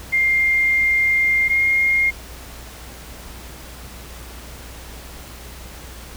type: tone pair in turn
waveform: sine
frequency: 2110 / 2131 Hz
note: C7 / C7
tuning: +14 / +31 cents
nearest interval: unison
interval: 17 cents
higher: second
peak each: -14 dBFS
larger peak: neither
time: 0.12-1.49 / 1.49-2.11 s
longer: first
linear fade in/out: 20 ms
effects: added 60 Hz sine -38 dBFS peak until 6.16 s + pink hiss -39 dBFS RMS until 6.16 s